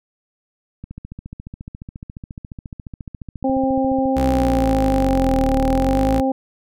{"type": "click train", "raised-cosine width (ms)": 5, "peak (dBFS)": -20, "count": 47, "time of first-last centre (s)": [0.84, 4.057], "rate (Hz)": 14.3}
{"type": "harmonic tone", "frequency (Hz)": 265.3, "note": "C4", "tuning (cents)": 24, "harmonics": [1, 2, 3], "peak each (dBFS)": [-18, -21, -23], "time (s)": [3.44, 6.32], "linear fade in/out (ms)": 5}
{"type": "linear two-way sweep", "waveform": "sawtooth", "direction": "down then up", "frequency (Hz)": [66.7, 35.83, 57.5], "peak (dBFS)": -16, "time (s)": [4.16, 6.21], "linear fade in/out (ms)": 10, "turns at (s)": 5.58}
{"effects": []}